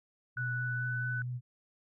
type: tone with vibrato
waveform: sine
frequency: 123.2 Hz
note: B2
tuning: 4 cents flat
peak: -34 dBFS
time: 0.36-1.41 s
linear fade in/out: 50 ms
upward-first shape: triangle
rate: 4.5 Hz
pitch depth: 22 cents each way
type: tone with pitch glide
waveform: sine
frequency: 1480 to 1498.1 Hz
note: F#6 to F#6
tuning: 0 to +21 cents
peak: -34 dBFS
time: 0.37-1.22 s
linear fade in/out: 2 ms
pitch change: +21 cents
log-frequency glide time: 0.55-0.95 s
effects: none